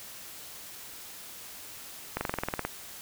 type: slowing click train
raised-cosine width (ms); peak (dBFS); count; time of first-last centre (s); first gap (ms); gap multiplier
0.5; -14; 11; 2.17-2.65; 40; 1.04
effects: white hiss -45 dBFS RMS until 3.01 s